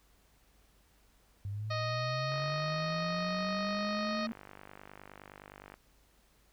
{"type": "linear sweep", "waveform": "sine", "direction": "up", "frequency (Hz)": [98.1, 227.5], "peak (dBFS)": -35, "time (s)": [1.45, 4.32], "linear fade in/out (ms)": 0}
{"type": "harmonic tone", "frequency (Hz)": 622.3, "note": "D#5", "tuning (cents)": 0, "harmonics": [1, 2, 3, 4, 5, 6, 7, 8, 9], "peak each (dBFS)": [-37, -38, -43, -45, -52, -48, -43, -53, -53], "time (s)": [1.7, 4.27], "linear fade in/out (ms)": 10}
{"type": "click train", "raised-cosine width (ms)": 0.5, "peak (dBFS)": -33, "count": 171, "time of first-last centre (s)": [2.32, 5.741], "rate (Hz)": 49.7}
{"effects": ["added 50 Hz sine -68 dBFS peak until 6.52 s", "pink hiss -68 dBFS RMS until 6.52 s"]}